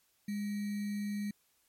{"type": "tone with sample-and-hold", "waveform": "sine", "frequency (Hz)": 205.1, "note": "G#3", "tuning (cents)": -21, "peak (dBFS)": -33, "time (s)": [0.28, 1.31], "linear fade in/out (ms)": 5, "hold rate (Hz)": 2100, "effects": ["white hiss -72 dBFS RMS until 1.68 s", "MP3 64 kbps"]}